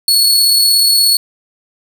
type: tone with amplitude modulation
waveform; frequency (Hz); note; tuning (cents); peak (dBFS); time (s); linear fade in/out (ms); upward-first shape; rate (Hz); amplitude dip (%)
sawtooth; 4389; C#8; -18; -4; 0.08-1.17; 2; sine; 36.7; 25
effects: none